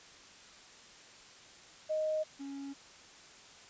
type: tone pair in turn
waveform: sine / triangle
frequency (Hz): 622.3 / 277.2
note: D#5 / C#4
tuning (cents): 0 / 0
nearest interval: octave + major second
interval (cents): 1400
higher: first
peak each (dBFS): -30 / -38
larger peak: first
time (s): 1.89-2.24 / 2.39-2.74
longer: neither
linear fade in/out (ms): 20
effects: white hiss -55 dBFS RMS until 3.69 s + resampled to 16000 Hz